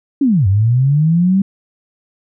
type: linear two-way sweep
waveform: sine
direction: down then up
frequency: 293.7 to 92.5 to 198.3 Hz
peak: -9 dBFS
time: 0.21-1.42 s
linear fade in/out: 5 ms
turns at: 0.47 s
effects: none